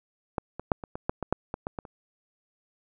clicks, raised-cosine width 1 ms, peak -13 / -21 / -7 / -23 / -20 / -11 / -17 / -9 / -17 / -17 / -19 / -29 dBFS, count 12, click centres 0.382 / 0.596 / 0.718 / 0.838 / 0.955 / 1.095 / 1.227 / 1.326 / 1.541 / 1.669 / 1.788 / 1.852 s, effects none

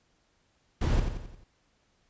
brown noise with echo, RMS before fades -25 dBFS, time 0.81-1 s, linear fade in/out 5 ms, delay 88 ms, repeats 5, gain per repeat -6 dB, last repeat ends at 1.44 s, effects pink hiss -70 dBFS RMS until 2.09 s + resampled to 16000 Hz

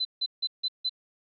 sine tone bursts, 4033 Hz, B7, 36 cents sharp, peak -25 dBFS, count 5, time 0-0.895 s, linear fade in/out 10 ms, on 51 ms, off 160 ms, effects none

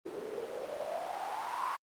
white noise with band-pass filter sweep, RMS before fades -38 dBFS, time 0.05-1.77 s, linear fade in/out 20 ms, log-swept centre 370 to 1100 Hz, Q 7.8, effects Opus 32 kbps

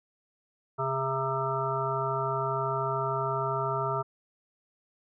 harmonic tone with a mistuned harmonic, 132.9 Hz, C3, 27 cents sharp, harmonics 1 / 3 / 5 / 7 / 9 / 10, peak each -34 / -34 / -34 / -34 / -34 / -34 dBFS, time 0.78-4.03 s, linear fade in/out 20 ms, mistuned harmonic 3, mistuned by +32 cents, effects none

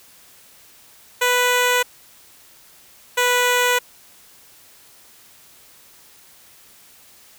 10% pulse tone pair in turn, 493.9 / 492.2 Hz, B4 / B4, 0 / -6 cents, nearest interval unison, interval 6 cents, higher first, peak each -7 dBFS, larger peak neither, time 1.21-1.83 / 3.17-3.79 s, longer neither, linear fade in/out 10 ms, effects white hiss -49 dBFS RMS until 7.38 s

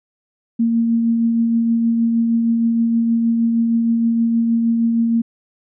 sine tone with tremolo, 230.5 Hz, A#3, 19 cents flat, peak -12 dBFS, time 0.59-5.22 s, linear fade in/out 10 ms, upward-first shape triangle, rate 6.4 Hz, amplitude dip 30%, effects none

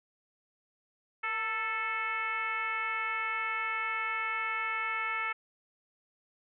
sine tone with frequency modulation, 1760 Hz, A6, in tune, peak -30 dBFS, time 1.23-5.33 s, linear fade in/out 10 ms, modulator 431 Hz, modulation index 1.7, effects none

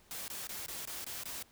white noise bursts, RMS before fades -42 dBFS, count 7, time 0.11-1.426 s, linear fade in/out 0 ms, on 170 ms, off 21 ms, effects pink hiss -64 dBFS RMS until 1.51 s

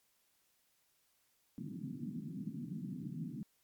pink band-pass noise, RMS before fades -43 dBFS, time 1.58-3.43 s, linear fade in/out 0 ms, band 140 to 280 Hz, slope 48 dB/octave, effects white hiss -75 dBFS RMS until 3.63 s + MP3 96 kbps

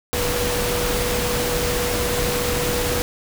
sine tone in noise, 487.1 Hz, B4, 24 cents flat, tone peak -24 dBFS, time 0.13-3.02 s, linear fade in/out 0 ms, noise pink, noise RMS -23 dBFS, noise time 0.13-3.02 s, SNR -4 dB, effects none

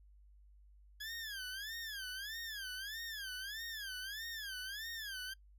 20% pulse tone with vibrato, 1661.2 Hz, G#6, in tune, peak -37 dBFS, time 1-5.34 s, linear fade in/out 10 ms, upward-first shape sine, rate 1.6 Hz, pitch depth 190 cents each way, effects noise-tail reverb RT60 0.1 s tail -22 dB re dry + added 50 Hz sine -59 dBFS peak until 5.58 s

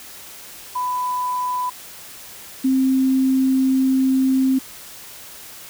sine tone pair in turn, 997 / 263.4 Hz, B5 / C4, +16 / +12 cents, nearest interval octave + major seventh, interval 2304 cents, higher first, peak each -20 / -14 dBFS, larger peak second, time 0.75-1.7 / 2.64-4.59 s, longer second, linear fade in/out 10 ms, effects white hiss -39 dBFS RMS until 5.69 s

